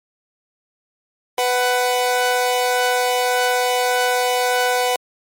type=tone pair together; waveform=sawtooth; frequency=497.1 / 744.8 Hz; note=B4 / F#5; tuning=+11 / +11 cents; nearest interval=perfect fifth; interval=700 cents; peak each=-15 dBFS; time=1.38-4.96 s; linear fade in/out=2 ms; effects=MP3 64 kbps